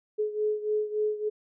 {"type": "beating tone pair", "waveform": "sine", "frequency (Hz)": [424, 427.5], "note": ["G#4", "A4"], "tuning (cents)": [36, -50], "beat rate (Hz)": 3.5, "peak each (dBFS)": [-27, -31], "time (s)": [0.18, 1.3], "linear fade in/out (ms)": 20, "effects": []}